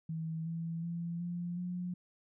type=tone with pitch steps; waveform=sine; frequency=161.4 / 165.55 / 169.82 / 174.19 / 178.67 Hz; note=E3 / E3 / F3 / F3 / F3; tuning=-36 / +8 / -48 / -4 / +40 cents; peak=-35 dBFS; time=0.09-1.94 s; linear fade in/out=5 ms; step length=370 ms; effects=none